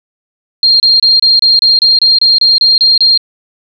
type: tone bursts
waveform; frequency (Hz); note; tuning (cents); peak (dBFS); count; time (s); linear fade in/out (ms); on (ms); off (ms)
sine; 4208; C8; +9; -4; 13; 0.63-3.176; 2; 170; 28
effects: none